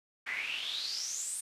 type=noise with band-pass filter sweep; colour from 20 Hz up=pink; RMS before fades=-37 dBFS; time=0.26-1.41 s; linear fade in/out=10 ms; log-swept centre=1900 to 9400 Hz; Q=8.1; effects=resampled to 32000 Hz